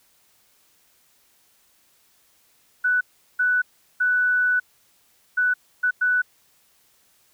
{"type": "tone bursts at uneven times", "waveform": "sine", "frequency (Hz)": 1487, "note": "F#6", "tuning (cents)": 8, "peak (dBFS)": -17, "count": 6, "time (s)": [[2.84, 3.01], [3.39, 3.62], [4, 4.6], [5.37, 5.54], [5.83, 5.91], [6.01, 6.22]], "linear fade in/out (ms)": 10, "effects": ["white hiss -61 dBFS RMS until 7.33 s"]}